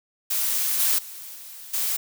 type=noise with level steps; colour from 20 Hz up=blue; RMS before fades=-24 / -21 / -39 / -41 / -25 dBFS; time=0.3-1.97 s; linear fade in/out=10 ms; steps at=0.79 / 0.98 / 1.35 / 1.73 s; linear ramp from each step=10 ms; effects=none